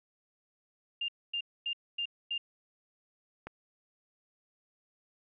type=tone bursts; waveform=sine; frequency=2802 Hz; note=F7; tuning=5 cents sharp; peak=-31 dBFS; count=5; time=1.01-2.38 s; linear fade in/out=5 ms; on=74 ms; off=250 ms
type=click; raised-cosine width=0.5 ms; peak=-26 dBFS; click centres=3.47 s
effects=none